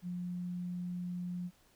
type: tone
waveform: sine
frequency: 177.8 Hz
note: F3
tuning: 31 cents sharp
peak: -36 dBFS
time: 0.02-1.51 s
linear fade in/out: 50 ms
effects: pink hiss -67 dBFS RMS until 1.75 s